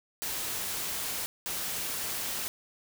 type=noise bursts at uneven times; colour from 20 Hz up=white; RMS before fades=-34 dBFS; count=2; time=0.22-1.26 / 1.46-2.48 s; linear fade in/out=0 ms; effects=none